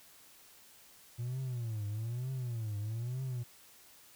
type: tone with vibrato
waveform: triangle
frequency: 116.54 Hz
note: A#2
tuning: in tune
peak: -32 dBFS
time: 1.18-3.44 s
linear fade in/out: 20 ms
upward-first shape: triangle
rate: 1.1 Hz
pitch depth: 240 cents each way
effects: tanh soft clip ceiling -28 dBFS + white hiss -59 dBFS RMS until 4.15 s